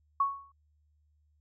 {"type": "tone with exponential decay", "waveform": "sine", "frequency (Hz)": 1108.7, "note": "C#6", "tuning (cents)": 0, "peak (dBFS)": -21, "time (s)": [0.2, 0.52], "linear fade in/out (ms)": 5, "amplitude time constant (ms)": 69, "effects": ["added 75 Hz sine -66 dBFS peak until 1.4 s"]}